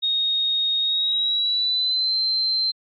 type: tone with pitch glide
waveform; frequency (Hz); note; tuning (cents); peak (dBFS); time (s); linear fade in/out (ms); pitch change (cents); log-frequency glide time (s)
sine; 3729 to 4114; A#7 to C8; 0 to -30; -19; 0.02-2.72; 20; +170; 0.8-2.16
effects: AAC 64 kbps